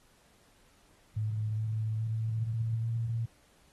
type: tone with pitch steps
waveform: sine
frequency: 107.8 / 109.56 / 111.34 / 113.16 / 115 Hz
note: A2 / A2 / A2 / A2 / A#2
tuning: -35 / -7 / +21 / +49 / -23 cents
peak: -29 dBFS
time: 1.16-3.26 s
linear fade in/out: 10 ms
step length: 420 ms
effects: pink hiss -65 dBFS RMS until 3.72 s + AAC 32 kbps